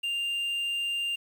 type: tone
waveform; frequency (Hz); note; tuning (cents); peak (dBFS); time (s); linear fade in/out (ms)
triangle; 2794; F7; 0; -26; 0.03-1.16; 10
effects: 9-bit